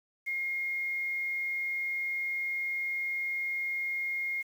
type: tone with quantisation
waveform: sine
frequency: 2140 Hz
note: C7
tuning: 38 cents sharp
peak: -30 dBFS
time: 0.26-4.43 s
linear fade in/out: 20 ms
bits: 9
effects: none